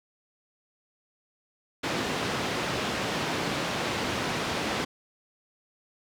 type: band-pass noise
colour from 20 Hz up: pink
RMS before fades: -30 dBFS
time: 1.83-4.85 s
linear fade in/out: 10 ms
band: 150 to 4500 Hz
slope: 12 dB/octave
effects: none